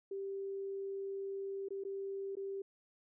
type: tone with dropouts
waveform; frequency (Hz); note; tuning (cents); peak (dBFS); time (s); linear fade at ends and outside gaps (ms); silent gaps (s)
sine; 392; G4; 0; -38; 0.11-2.62; 5; 1.686-1.705 / 1.838-1.849 / 2.354-2.368
effects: none